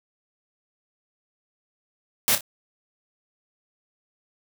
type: noise with echo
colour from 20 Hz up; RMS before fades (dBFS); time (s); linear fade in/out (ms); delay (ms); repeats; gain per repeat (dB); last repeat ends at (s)
white; -20; 2.28-2.35; 0; 29; 2; -9; 2.408
effects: none